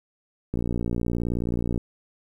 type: click train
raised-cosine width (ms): 3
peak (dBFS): -14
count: 74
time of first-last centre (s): 0.54-1.777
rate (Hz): 59
effects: 9-bit